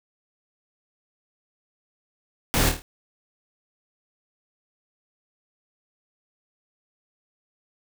pink noise with echo, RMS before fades -22 dBFS, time 2.54-2.69 s, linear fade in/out 0 ms, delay 26 ms, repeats 5, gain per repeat -5 dB, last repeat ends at 2.82 s, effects none

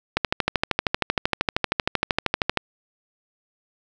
click train, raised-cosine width 0.3 ms, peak -3 dBFS, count 32, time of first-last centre 0.17-2.573 s, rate 12.9 Hz, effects none

